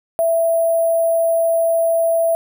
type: tone with sample-and-hold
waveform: sine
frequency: 663 Hz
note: E5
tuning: 10 cents sharp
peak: -13 dBFS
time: 0.19-2.35 s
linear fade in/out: 0 ms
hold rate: 11025 Hz
effects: none